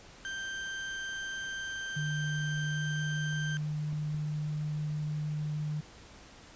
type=tone; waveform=35% pulse; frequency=1568 Hz; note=G6; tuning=in tune; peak=-34 dBFS; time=0.25-3.57 s; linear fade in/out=0 ms
type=tone with pitch glide; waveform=sine; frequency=150 to 151.04 Hz; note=D3 to D3; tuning=+37 to +49 cents; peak=-31 dBFS; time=1.96-5.81 s; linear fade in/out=10 ms; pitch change=+12 cents; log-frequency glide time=2.62-3.01 s
type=clicks; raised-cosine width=5 ms; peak=-34 dBFS; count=2; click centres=3.929 / 4.146 s
effects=pink hiss -53 dBFS RMS until 6.55 s + resampled to 16000 Hz